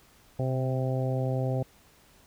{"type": "harmonic tone with a mistuned harmonic", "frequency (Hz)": 130.7, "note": "C3", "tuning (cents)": -1, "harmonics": [1, 2, 3, 4, 5, 6], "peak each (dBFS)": [-27, -36, -37, -34, -37, -41], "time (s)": [0.39, 1.63], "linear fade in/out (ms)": 5, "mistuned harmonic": 1, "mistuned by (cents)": -28, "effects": ["pink hiss -59 dBFS RMS until 2.26 s"]}